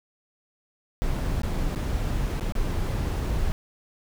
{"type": "noise with dropouts", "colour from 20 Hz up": "brown", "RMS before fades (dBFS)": -26, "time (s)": [1.02, 3.52], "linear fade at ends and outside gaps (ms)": 0, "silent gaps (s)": [[1.418, 1.433], [1.749, 1.759], [2.397, 2.409], [2.522, 2.552]], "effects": []}